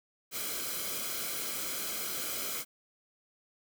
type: noise with comb filter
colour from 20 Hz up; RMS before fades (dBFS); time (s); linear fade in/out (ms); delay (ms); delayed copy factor
white; -36; 0.31-2.65; 50; 1.1; -0.65
effects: none